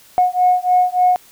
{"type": "beating tone pair", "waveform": "sine", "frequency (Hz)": [725, 728.4], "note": ["F#5", "F#5"], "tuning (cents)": [-35, -27], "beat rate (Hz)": 3.4, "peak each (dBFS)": -14, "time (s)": [0.18, 1.16], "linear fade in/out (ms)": 0, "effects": ["tanh soft clip ceiling -4 dBFS", "white hiss -47 dBFS RMS until 1.31 s"]}